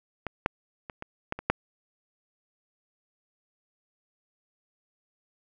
clicks, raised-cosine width 0.5 ms, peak -17 / -8 / -23 / -22 / -14 / -21 / -6 dBFS, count 7, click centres 0.267 / 0.461 / 0.898 / 1.024 / 1.324 / 1.39 / 1.5 s, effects none

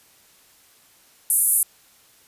pink band-pass noise, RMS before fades -19 dBFS, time 1.3-1.63 s, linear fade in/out 2 ms, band 9400 to 12000 Hz, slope 48 dB/octave, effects white hiss -55 dBFS RMS until 2.27 s + resampled to 32000 Hz

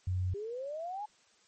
sine tone, 91.7 Hz, F#2, 15 cents flat, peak -29 dBFS, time 0.07-0.34 s, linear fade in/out 5 ms
sine exponential sweep, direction up, 390 to 862 Hz, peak -36 dBFS, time 0.34-1.06 s, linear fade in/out 10 ms
effects white hiss -66 dBFS RMS until 1.47 s + MP3 32 kbps

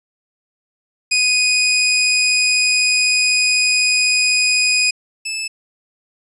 20% pulse tone pair in turn, 2489 / 2621 Hz, D#7 / E7, 0 / -11 cents, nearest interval minor second, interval 89 cents, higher second, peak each -8 / -17 dBFS, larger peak first, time 1.11-4.91 / 5.25-5.48 s, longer first, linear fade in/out 10 ms, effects resampled to 24000 Hz

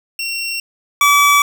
25% pulse tone pair in turn, 2731 / 1148.2 Hz, F7 / D6, -39 / -39 cents, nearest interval octave + minor third, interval 1500 cents, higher first, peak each -16 / -5 dBFS, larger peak second, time 0.19-0.6 / 1.01-1.42 s, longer neither, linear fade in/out 2 ms, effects none

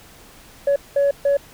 sine tone bursts at uneven times, 563 Hz, C#5, 27 cents sharp, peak -12 dBFS, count 3, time 0.67-0.76 / 0.96-1.11 / 1.25-1.37 s, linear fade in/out 5 ms, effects tanh soft clip ceiling -12 dBFS + pink hiss -46 dBFS RMS until 1.53 s

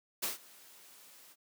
white noise with ADSR envelope, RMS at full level -33 dBFS, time 0.22-1.36 s, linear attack 15 ms, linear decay 140 ms, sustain -24 dB, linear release 47 ms, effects high-pass 200 Hz 12 dB/octave

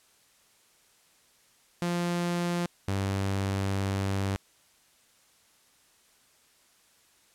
sawtooth tone pair in turn, 174 / 97.65 Hz, F3 / G2, -6 / -6 cents, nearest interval minor seventh, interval 1000 cents, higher first, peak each -23 dBFS, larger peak neither, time 1.82-2.66 / 2.88-4.36 s, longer second, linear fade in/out 0 ms, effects white hiss -63 dBFS RMS until 7.34 s + low-pass 11000 Hz 12 dB/octave

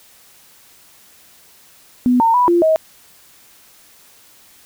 sine tone with pitch steps, 247.9 / 910 / 985 / 345.6 / 635 Hz, B3 / A#5 / B5 / F4 / D#5, +7 / -42 / -5 / -18 / +35 cents, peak -10 dBFS, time 2.06-2.76 s, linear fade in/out 0 ms, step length 140 ms, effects white hiss -48 dBFS RMS until 4.65 s

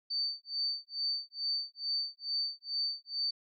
sine tone with tremolo, 4571 Hz, D8, 48 cents flat, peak -29 dBFS, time 0.1-3.31 s, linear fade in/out 10 ms, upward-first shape sine, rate 2.3 Hz, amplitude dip 100%, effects none

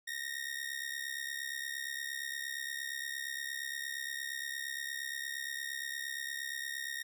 sawtooth ring-modulated tone, 1858 Hz, A#6, 6 cents flat, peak -31 dBFS, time 0.07-7.03 s, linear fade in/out 10 ms, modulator 34.3 Hz, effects none

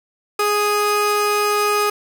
35% pulse tone pair together, 415.3 / 1244.5 Hz, G#4 / D#6, 0 / 0 cents, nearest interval octave + perfect fifth, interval 1900 cents, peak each -17 dBFS, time 0.39-1.9 s, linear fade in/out 5 ms, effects none

